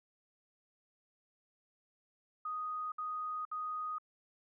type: tone bursts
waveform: sine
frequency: 1244.5 Hz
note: D#6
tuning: in tune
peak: -36 dBFS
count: 3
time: 2.45-3.984 s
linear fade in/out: 5 ms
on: 470 ms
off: 62 ms
effects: none